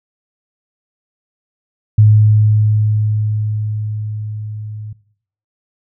sine tone with level ramp, 106.8 Hz, G#2, 49 cents sharp, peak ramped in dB -4 to -25 dBFS, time 1.98-4.93 s, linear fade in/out 5 ms, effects noise-tail reverb RT60 0.6 s tail -19 dB re dry

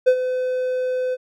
triangle tone with ADSR envelope, 508 Hz, B4, 49 cents sharp, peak -7 dBFS, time 0.06-1.17 s, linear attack 19 ms, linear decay 70 ms, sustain -11 dB, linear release 38 ms, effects none

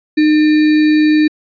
sine tone with sample-and-hold, 305.7 Hz, D#4, 30 cents flat, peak -7 dBFS, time 0.17-1.28 s, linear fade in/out 10 ms, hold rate 2100 Hz, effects resampled to 11025 Hz

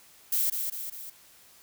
violet noise with echo, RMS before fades -26 dBFS, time 0.32-0.5 s, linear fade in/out 5 ms, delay 200 ms, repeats 3, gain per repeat -5 dB, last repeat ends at 1.1 s, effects white hiss -56 dBFS RMS until 1.62 s

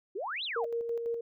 sine exponential two-way sweep, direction up then down, 340 to 4186 to 554 Hz, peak -33 dBFS, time 0.15-0.66 s, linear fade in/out 10 ms, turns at 0.44 s
sine tone with tremolo, 466.2 Hz, A#4, in tune, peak -29 dBFS, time 0.56-1.21 s, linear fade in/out 5 ms, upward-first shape square, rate 6 Hz, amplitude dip 40%
effects none

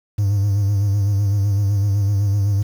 triangle tone with vibrato, 100.7 Hz, G2, 47 cents sharp, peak -12 dBFS, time 0.18-2.63 s, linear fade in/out 10 ms, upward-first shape sine, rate 7.9 Hz, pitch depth 54 cents each way, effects tanh soft clip ceiling -8 dBFS + 7-bit

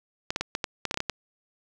clicks, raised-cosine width 0.2 ms, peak -10 dBFS, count 11, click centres 0.305 / 0.361 / 0.41 / 0.551 / 0.642 / 0.853 / 0.911 / 0.943 / 0.974 / 1.004 / 1.097 s, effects none

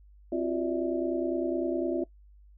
sine tone cluster, 263.6 / 343.6 / 373.5 / 586 / 650 Hz, C4 / F4 / F#4 / D5 / E5, +13 / -28 / +16 / -4 / -24 cents, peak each -33 / -29 / -37 / -35 / -36 dBFS, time 0.32-2.04 s, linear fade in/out 5 ms, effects noise-tail reverb RT60 0.1 s tail -21 dB re dry + added 50 Hz sine -52 dBFS peak until 2.57 s

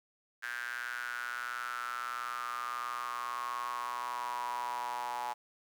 sawtooth tone with high-pass filter sweep, 121.5 Hz, B2, 28 cents flat, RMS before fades -38 dBFS, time 0.42-5.34 s, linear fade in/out 20 ms, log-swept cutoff 1600 to 880 Hz, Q 9.1, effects 11-bit

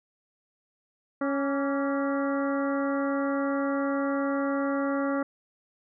harmonic tone with a mistuned harmonic, 277.2 Hz, C#4, in tune, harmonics 1 / 2 / 3 / 4 / 5 / 6 / 7, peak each -27 / -30 / -39 / -36 / -36 / -45 / -43 dBFS, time 1.21-5.23 s, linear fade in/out 5 ms, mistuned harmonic 4, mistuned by +63 cents, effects none

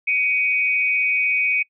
sine tone pair together, 2257 / 2493 Hz, C#7 / D#7, +31 / +3 cents, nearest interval major second, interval 172 cents, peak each -20 dBFS, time 0.07-1.63 s, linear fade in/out 10 ms, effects noise-tail reverb RT60 0.1 s tail -22 dB re dry

